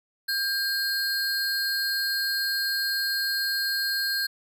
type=tone pair together; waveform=square; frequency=1600 / 4271 Hz; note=G6 / C8; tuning=+35 / +35 cents; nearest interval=octave + perfect fourth; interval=1700 cents; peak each=-28 dBFS; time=0.28-4.27 s; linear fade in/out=10 ms; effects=none

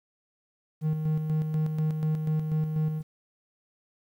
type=tone with tremolo; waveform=triangle; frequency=155.56 Hz; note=D#3; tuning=in tune; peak=-21 dBFS; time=0.81-3.03 s; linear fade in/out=50 ms; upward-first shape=square; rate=4.1 Hz; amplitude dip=45%; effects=10-bit

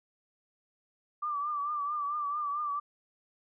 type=tone with vibrato; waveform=sine; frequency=1174.7 Hz; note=D6; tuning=in tune; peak=-30 dBFS; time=1.22-2.8 s; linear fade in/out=10 ms; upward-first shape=triangle; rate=4.5 Hz; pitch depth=68 cents each way; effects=none

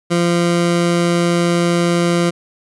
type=tone; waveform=20% pulse; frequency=172.4 Hz; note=F3; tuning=22 cents flat; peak=-8 dBFS; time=0.1-2.31 s; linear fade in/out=20 ms; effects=resampled to 24000 Hz

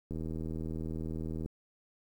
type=click train; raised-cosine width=3 ms; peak=-26 dBFS; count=109; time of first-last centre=0.11-1.46 s; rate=80 Hz; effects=10-bit

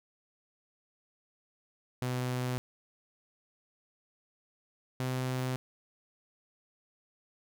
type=tone pair in turn; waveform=sawtooth; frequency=125.9 / 128.4 Hz; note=B2 / C3; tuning=+34 / -32 cents; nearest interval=unison; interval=34 cents; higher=second; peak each=-27 dBFS; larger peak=neither; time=2.02-2.58 / 5-5.56 s; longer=neither; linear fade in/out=0 ms; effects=none

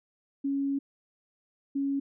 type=tone pair in turn; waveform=sine; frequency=277.2 / 277.2 Hz; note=C#4 / C#4; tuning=0 / 0 cents; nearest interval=unison; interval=0 cents; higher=neither; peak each=-26 dBFS; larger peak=neither; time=0.44-0.79 / 1.75-2 s; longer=first; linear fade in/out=10 ms; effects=none

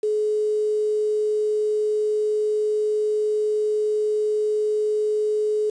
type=tone with quantisation; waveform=sine; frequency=425.1 Hz; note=G#4; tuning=40 cents sharp; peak=-19 dBFS; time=0.03-5.7 s; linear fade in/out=5 ms; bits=7; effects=resampled to 22050 Hz

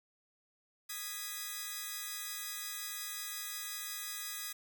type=chord; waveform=5% pulse; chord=G# minor; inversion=second; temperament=equal; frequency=1244.5 / 1661.2 / 1975.5 Hz; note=D#6 / G#6 / B6; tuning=0 / 0 / 0 cents; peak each=-33 dBFS; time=0.89-4.53 s; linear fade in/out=10 ms; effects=none

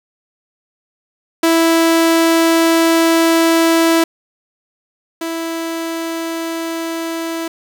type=tone pair in turn; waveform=sawtooth; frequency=329.6 / 329.6 Hz; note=E4 / E4; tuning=0 / 0 cents; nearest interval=unison; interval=0 cents; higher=neither; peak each=-6 / -16 dBFS; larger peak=first; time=1.43-4.04 / 5.21-7.48 s; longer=first; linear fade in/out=5 ms; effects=7-bit

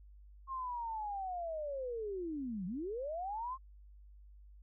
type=linear two-way sweep; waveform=sine; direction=down then up; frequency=1081 to 171.4 to 1081 Hz; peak=-37 dBFS; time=0.47-3.58 s; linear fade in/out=50 ms; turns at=2.66 s; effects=added 50 Hz sine -54 dBFS peak until 4.62 s

